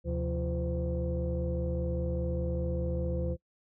sine tone cluster, 74.1 / 129 / 174 / 342.3 / 513 Hz, D2 / C3 / F3 / F4 / C5, +16 / -24 / -6 / -35 / -34 cents, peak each -31 / -37 / -35 / -39 / -35 dBFS, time 0.04-3.37 s, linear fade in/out 50 ms, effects noise-tail reverb RT60 0.1 s tail -24 dB re dry + tanh soft clip ceiling -22 dBFS

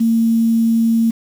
sine tone with quantisation, 227.8 Hz, A#3, 40 cents flat, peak -11 dBFS, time 0-1.11 s, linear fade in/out 10 ms, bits 6, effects none

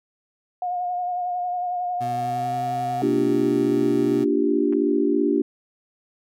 sine tone with vibrato, 717 Hz, F5, 45 cents sharp, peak -23 dBFS, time 0.62-3.02 s, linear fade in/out 2 ms, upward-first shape sine, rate 11 Hz, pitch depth 25 cents each way
25% pulse tone with pitch glide, 123.47 to 128.19 Hz, B2 to C3, 0 to -35 cents, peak -27 dBFS, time 2-4.25 s, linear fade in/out 20 ms, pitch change +65 cents, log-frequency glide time 2.13-2.55 s
sine chord, G minor seventh, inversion first, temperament equal, 233.1 / 293.7 / 349.2 / 392 Hz, Bb3 / D4 / F4 / G4, 0 / 0 / 0 / 0 cents, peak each -26 / -21 / -24 / -23 dBFS, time 3.02-5.42 s, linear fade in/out 5 ms
clicks, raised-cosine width 0.5 ms, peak -28 dBFS, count 2, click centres 4.726 / 4.734 s
effects none

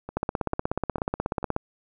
two click trains, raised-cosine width 1 ms, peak -11 / -21 dBFS, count 24 / 4, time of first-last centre 0.17-1.564 / 0.09-1.429 s, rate 16.5 / 2.24 Hz, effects none

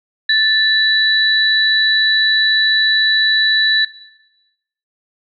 sine tone pair together, 1758 / 3947 Hz, A6 / B7, -2 / -2 cents, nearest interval octave + major second, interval 1400 cents, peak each -13 dBFS, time 0.29-3.85 s, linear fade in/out 5 ms, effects noise-tail reverb RT60 1.0 s tail -18 dB re dry

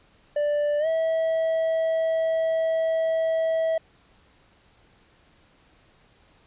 triangle tone with pitch glide, 588 to 648.7 Hz, D5 to E5, +2 to -28 cents, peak -19 dBFS, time 0.36-3.78 s, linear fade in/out 5 ms, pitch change +170 cents, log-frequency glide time 0.79-0.87 s, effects pink hiss -59 dBFS RMS until 6.46 s + resampled to 8000 Hz

